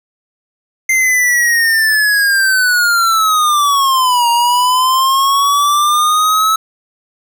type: linear two-way sweep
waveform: square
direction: down then up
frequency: 2093 to 937 to 1304 Hz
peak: -10 dBFS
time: 0.89-6.56 s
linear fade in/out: 5 ms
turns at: 4.29 s
effects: none